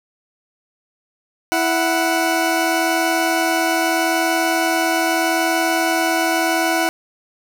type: tone pair together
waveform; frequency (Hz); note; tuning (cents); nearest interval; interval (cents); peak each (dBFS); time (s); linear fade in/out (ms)
20% pulse; 329.6 / 740; E4 / F#5; 0 / 0; octave + major second; 1400; -14; 1.52-6.89; 0
effects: none